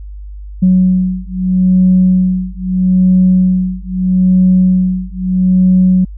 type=beating tone pair; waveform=sine; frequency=184.2 / 184.98 Hz; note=F#3 / F#3; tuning=-7 / 0 cents; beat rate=0.78 Hz; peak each=-10 dBFS; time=0.62-6.05 s; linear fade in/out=10 ms; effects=tanh soft clip ceiling 0 dBFS + added 50 Hz sine -25 dBFS peak until 6.17 s